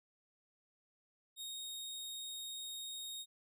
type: tone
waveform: sawtooth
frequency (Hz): 3729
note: A#7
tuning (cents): 0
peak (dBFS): -40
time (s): 1.36-3.26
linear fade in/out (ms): 50
effects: none